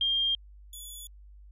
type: tone pair in turn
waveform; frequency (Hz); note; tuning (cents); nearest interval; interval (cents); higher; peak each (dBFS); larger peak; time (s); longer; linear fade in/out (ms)
sine / 5% pulse; 3205 / 3429; G7 / A7; +38 / -45; minor second; 117; second; -24 / -33; first; 0.01-0.35 / 0.73-1.07; neither; 2
effects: added 50 Hz sine -48 dBFS peak until 1.51 s + resampled to 32000 Hz